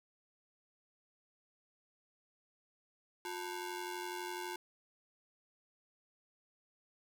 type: ring-modulated tone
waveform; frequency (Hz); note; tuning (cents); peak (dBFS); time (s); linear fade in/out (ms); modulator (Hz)
sawtooth; 624; D#5; +5; -33; 3.25-4.56; 2; 266
effects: none